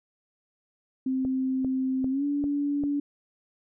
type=tone with pitch glide; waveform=sine; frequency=261.6 to 286.9 Hz; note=C4 to D4; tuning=0 to -40 cents; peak=-24 dBFS; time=1.06-3 s; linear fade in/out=5 ms; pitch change=+160 cents; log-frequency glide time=2.1-2.24 s
type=click train; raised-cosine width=2 ms; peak=-23 dBFS; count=5; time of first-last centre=1.25-2.837 s; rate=2.52 Hz
effects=none